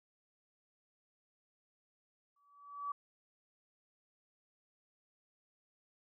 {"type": "tone with exponential growth", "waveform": "sine", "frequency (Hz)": 1146, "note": "D6", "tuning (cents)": -43, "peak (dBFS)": -34, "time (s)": [2.36, 2.92], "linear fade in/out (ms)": 5, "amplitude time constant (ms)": 120, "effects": []}